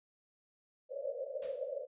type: band-pass noise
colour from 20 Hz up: pink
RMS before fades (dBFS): -40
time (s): 0.89-1.87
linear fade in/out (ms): 50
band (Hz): 510 to 580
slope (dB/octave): 96
type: noise with exponential decay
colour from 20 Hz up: white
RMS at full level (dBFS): -49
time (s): 1.42-1.79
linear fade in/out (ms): 5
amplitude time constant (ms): 79
effects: resampled to 8000 Hz